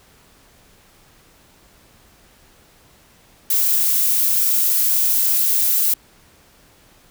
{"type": "noise", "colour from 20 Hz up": "violet", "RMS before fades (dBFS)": -17, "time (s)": [3.5, 5.94], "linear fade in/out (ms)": 5, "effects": ["pink hiss -52 dBFS RMS until 7.1 s"]}